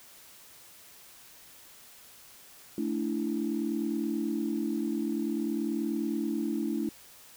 sine chord, A suspended fourth, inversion none, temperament equal with one note detuned, 220 / 289.1 / 329.6 Hz, A3 / D4 / E4, 0 / -27 / 0 cents, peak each -32 dBFS, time 2.78-6.89 s, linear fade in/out 2 ms, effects tanh soft clip ceiling -19 dBFS + white hiss -53 dBFS RMS until 7.36 s

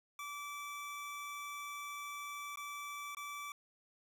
25% pulse tone with dropouts, 1159 Hz, D6, 23 cents flat, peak -39 dBFS, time 0.19-3.52 s, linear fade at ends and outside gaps 2 ms, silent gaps 2.558-2.572 / 3.149-3.169 s, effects none

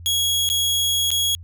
sawtooth tone with dropouts, 3322 Hz, G#7, in tune, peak -15 dBFS, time 0.06-1.35 s, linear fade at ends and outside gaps 0 ms, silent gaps 0.49-0.5 / 1.105-1.115 s, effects added 86 Hz sine -36 dBFS peak until 1.43 s

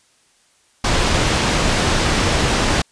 pink low-pass noise, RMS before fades -17 dBFS, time 0.84-2.82 s, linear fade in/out 5 ms, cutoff 6500 Hz, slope 12 dB/octave, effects white hiss -57 dBFS RMS until 2.91 s + resampled to 22050 Hz

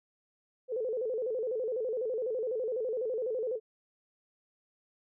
sine tone with vibrato, 473.2 Hz, A#4, 26 cents sharp, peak -30 dBFS, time 0.68-3.6 s, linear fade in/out 50 ms, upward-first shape square, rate 12 Hz, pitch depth 130 cents each way, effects none

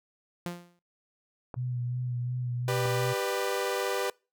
sawtooth tone with exponential decay, 174.61 Hz, F3, in tune, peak -26 dBFS, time 0.46-0.79 s, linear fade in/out 0 ms, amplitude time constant 70 ms
clicks, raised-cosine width 1 ms, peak -24 dBFS, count 2, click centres 1.542 / 2.857 s
sine tone with vibrato, 123.47 Hz, B2, in tune, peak -29 dBFS, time 1.56-3.14 s, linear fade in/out 20 ms, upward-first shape sine, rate 2.8 Hz, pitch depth 27 cents each way
sawtooth chord, G major, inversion none, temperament equal with one note detuned, 392 / 493.9 / 598.3 Hz, G4 / B4 / D5, 0 / 0 / +32 cents, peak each -28 / -27 / -32 dBFS, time 2.68-4.1 s, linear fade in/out 2 ms
effects noise-tail reverb RT60 0.3 s tail -25 dB re dry

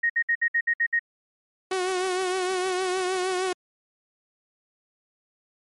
sine tone bursts, 1868 Hz, A#6, 3 cents sharp, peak -19 dBFS, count 8, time 0.03-0.994 s, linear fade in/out 10 ms, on 68 ms, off 60 ms
sawtooth tone with vibrato, 370 Hz, F#4, in tune, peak -20 dBFS, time 1.71-3.53 s, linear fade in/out 5 ms, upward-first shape triangle, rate 6.5 Hz, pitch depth 55 cents each way
effects MP3 48 kbps

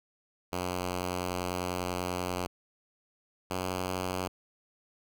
5% pulse tone pair in turn, 90.2 / 92.04 Hz, F#2 / F#2, -44 / -9 cents, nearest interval unison, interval 35 cents, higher second, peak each -20 dBFS, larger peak neither, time 0.52-2.47 / 3.5-4.28 s, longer first, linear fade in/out 10 ms, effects none

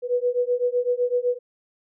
sine beating tone pair, 487.1 / 495 Hz, B4 / B4, -24 / +4 cents, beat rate 7.9 Hz, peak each -23 dBFS, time 0.02-1.39 s, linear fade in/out 50 ms, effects none

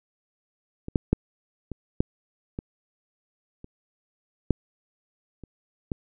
clicks, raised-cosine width 3 ms, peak -21 / -7 / -6 / -20 / -7 / -18 / -28 / -6 / -28 / -15 dBFS, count 10, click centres 0.884 / 0.958 / 1.13 / 1.717 / 2.005 / 2.589 / 3.644 / 4.507 / 5.437 / 5.918 s, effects none

